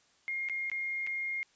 sine tone with dropouts, 2132 Hz, C7, 32 cents sharp, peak -32 dBFS, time 0.28-1.43 s, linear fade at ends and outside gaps 0 ms, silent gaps 0.487-0.497 / 0.699-0.716 / 1.066-1.072 s, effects white hiss -67 dBFS RMS until 1.55 s + resampled to 16000 Hz

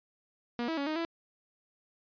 sawtooth tone with pitch steps, 239 / 325 / 280.9 / 310.5 / 333.2 Hz, A#3 / E4 / C#4 / D#4 / E4, +43 / -24 / +23 / -3 / +19 cents, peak -27 dBFS, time 0.59-1.05 s, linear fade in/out 0 ms, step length 92 ms, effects resampled to 11025 Hz

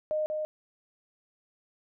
sine tone with echo, 615 Hz, D#5, 20 cents flat, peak -26 dBFS, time 0.11-0.26 s, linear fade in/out 0 ms, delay 190 ms, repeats 1, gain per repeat -3 dB, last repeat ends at 0.45 s, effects none

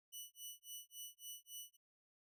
10% pulse tone with tremolo, 2960 Hz, F#7, in tune, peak -39 dBFS, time 0.12-1.77 s, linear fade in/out 20 ms, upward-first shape sine, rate 3.6 Hz, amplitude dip 100%, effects none

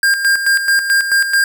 square tone with tremolo, 1604 Hz, G6, 39 cents sharp, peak -10 dBFS, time 0.03-1.44 s, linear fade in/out 2 ms, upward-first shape square, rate 4.6 Hz, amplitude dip 60%, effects none

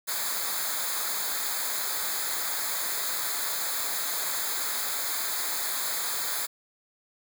white noise with comb filter, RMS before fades -30 dBFS, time 0.07-6.47 s, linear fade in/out 20 ms, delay 0.35 ms, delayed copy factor -0.9, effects none

